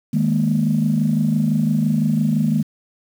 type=chord; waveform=sine; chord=D# suspended fourth; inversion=none; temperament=just; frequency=155.56 / 207.4 / 233.3 Hz; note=D#3 / G#3 / A#3; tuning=0 / -2 / +2 cents; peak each=-19 dBFS; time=0.13-2.63 s; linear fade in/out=10 ms; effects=tanh soft clip ceiling -7 dBFS + 7-bit